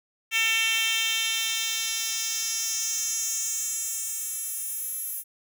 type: tone with high-pass filter sweep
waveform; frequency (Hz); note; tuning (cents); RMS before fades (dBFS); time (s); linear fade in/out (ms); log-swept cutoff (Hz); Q
10% pulse; 449.2; A4; +36; -28; 0.31-5.24; 50; 2600 to 12000; 2.5
effects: none